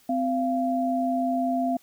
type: tone pair together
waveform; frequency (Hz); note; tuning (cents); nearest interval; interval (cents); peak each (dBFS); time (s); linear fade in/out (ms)
sine; 257.7 / 688; C4 / F5; -26 / -26; octave + perfect fourth; 1700; -25; 0.09-1.77; 5
effects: white hiss -59 dBFS RMS until 1.82 s